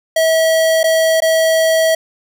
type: tone with dropouts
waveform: square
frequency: 646 Hz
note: E5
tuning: 35 cents flat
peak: -11 dBFS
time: 0.16-1.95 s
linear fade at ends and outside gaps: 5 ms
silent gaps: 0.832-0.84 / 1.204-1.22 s
effects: none